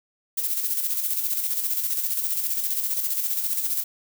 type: noise with tremolo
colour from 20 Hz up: violet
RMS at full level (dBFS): -24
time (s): 0.37-3.84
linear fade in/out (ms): 10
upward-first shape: square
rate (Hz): 15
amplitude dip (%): 45
effects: none